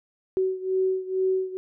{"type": "beating tone pair", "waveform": "sine", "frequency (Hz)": [375.8, 378], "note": ["F#4", "F#4"], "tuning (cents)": [27, 37], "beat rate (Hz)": 2.2, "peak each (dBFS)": [-24, -27], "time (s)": [0.37, 1.57], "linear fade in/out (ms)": 0, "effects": []}